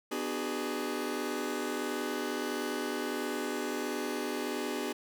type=chord; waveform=sawtooth; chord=G# half-diminished seventh; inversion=first; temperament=just; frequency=249.2 / 299 / 373.8 / 415.3 Hz; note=B3 / D4 / F#4 / G#4; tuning=+16 / +31 / +18 / 0 cents; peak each=-34 dBFS; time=0.11-4.93 s; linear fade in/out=10 ms; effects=none